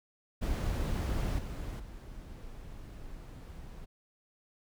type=noise with level steps; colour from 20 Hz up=brown; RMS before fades=-31 / -38 / -46 dBFS; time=0.41-3.86 s; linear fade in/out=20 ms; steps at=1.38 / 1.79 s; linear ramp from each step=10 ms; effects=none

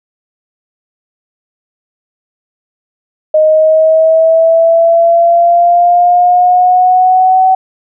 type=linear sweep; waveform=sine; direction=up; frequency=619 to 756 Hz; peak=-4 dBFS; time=3.34-7.55 s; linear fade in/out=5 ms; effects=none

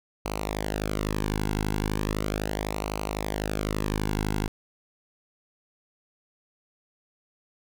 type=tone with flanger; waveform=sawtooth; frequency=51.91 Hz; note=G#1; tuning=in tune; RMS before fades=-29 dBFS; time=0.25-4.48 s; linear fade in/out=5 ms; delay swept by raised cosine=0.57 to 1.67 ms; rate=0.37 Hz; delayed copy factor=-0.75; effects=none

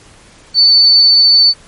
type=tone; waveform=sine; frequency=4507 Hz; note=C#8; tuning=28 cents sharp; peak=-4 dBFS; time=0.54-1.54 s; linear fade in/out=50 ms; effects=pink hiss -42 dBFS RMS until 1.67 s + MP3 48 kbps

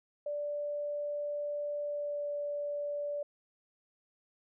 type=tone with pitch glide; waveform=sine; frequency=585 to 581.3 Hz; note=D5 to D5; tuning=-7 to -18 cents; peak=-33 dBFS; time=0.26-3.23 s; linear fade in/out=5 ms; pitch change=-11 cents; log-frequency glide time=1.81-2.3 s; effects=none

